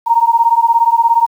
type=beating tone pair; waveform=sine; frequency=920 / 937 Hz; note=A#5 / A#5; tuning=-23 / +9 cents; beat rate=17 Hz; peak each=-11 dBFS; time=0.06-1.27 s; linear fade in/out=20 ms; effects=7-bit